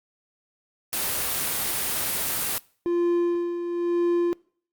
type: noise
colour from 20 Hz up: white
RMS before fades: -26 dBFS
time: 0.93-2.58 s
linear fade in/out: 0 ms
type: tone with tremolo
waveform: triangle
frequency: 346.4 Hz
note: F4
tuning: 14 cents flat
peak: -17 dBFS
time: 2.86-4.33 s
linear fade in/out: 0 ms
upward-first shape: sine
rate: 1 Hz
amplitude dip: 60%
effects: noise-tail reverb RT60 0.5 s tail -24 dB re dry + Opus 32 kbps